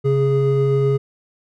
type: tone pair together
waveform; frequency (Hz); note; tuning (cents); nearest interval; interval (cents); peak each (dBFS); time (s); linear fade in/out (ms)
triangle; 135.55 / 414.5; C#3 / G#4; -38 / -3; octave + perfect fifth; 1935; -15; 0.04-0.98; 20
effects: none